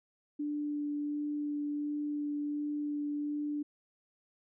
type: tone with vibrato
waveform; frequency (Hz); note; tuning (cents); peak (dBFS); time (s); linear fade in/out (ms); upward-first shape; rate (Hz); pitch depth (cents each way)
sine; 293.8; D4; +1; -32; 0.39-3.63; 10; sine; 1.4; 8
effects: none